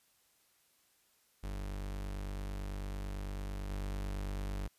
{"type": "tone with level steps", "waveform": "40% pulse", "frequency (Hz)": 49, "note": "G1", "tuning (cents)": 0, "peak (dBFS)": [-37, -35], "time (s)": [1.43, 4.68], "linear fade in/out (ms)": 10, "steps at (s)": 3.7, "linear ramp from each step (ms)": 2, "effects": ["white hiss -71 dBFS RMS until 4.78 s", "resampled to 32000 Hz"]}